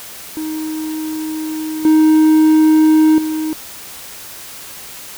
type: tone with level steps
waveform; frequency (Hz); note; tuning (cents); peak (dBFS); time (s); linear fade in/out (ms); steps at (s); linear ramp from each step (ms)
triangle; 312.7; D#4; +9; -18 / -5 / -15; 0.37-3.53; 0; 1.85 / 3.18; 2
effects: white hiss -33 dBFS RMS until 5.17 s